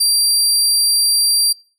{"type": "tone", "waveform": "25% pulse", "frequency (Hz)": 4717, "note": "D8", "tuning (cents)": 7, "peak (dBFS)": -7, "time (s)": [0, 1.53], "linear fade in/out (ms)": 10, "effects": ["noise-tail reverb RT60 0.4 s tail -26 dB re dry"]}